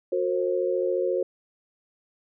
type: tone cluster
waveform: sine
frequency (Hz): 364.6 / 458.8 / 533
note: F#4 / A#4 / C5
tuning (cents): -25 / -28 / +32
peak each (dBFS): -26 / -29 / -26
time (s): 0.12-1.23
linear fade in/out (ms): 5
effects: none